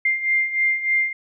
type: beating tone pair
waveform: sine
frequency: 2100 / 2103.3 Hz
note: C7 / C7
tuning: +6 / +8 cents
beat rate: 3.3 Hz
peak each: -24 / -19 dBFS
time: 0.05-1.13 s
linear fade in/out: 5 ms
effects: none